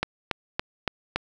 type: click train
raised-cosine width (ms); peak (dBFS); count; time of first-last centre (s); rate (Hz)
0.3; -8; 5; 0.03-1.16; 3.54
effects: 8-bit